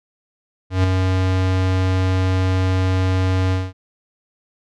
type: tone with ADSR envelope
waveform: square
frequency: 93.3 Hz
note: F#2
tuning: 15 cents sharp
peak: -12 dBFS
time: 0.7-3.73 s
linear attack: 140 ms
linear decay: 3 ms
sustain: -4 dB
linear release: 210 ms
effects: low-pass 5000 Hz 12 dB/octave